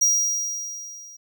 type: tone with level ramp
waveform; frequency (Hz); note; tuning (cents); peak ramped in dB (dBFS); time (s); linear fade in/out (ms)
square; 5730; F8; +44; -15 to -42; 0.01-1.17; 10
effects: none